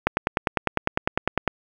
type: click train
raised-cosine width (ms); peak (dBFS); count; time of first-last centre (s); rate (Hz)
0.5; -4; 15; 0.07-1.477; 9.95
effects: 7-bit